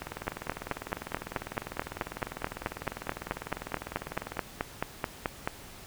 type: two click trains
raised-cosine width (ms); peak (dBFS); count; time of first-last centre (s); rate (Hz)
0.5; -13 / -20; 25 / 88; 0.28-5.475 / 0.02-4.37; 4.62 / 20
effects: pink hiss -48 dBFS RMS until 5.86 s